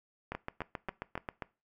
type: two click trains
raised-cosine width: 0.5 ms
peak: -21 / -21 dBFS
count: 9 / 4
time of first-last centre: 0.35-1.422 / 0.32-1.177 s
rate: 7.46 / 3.5 Hz
effects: noise-tail reverb RT60 0.3 s tail -21 dB re dry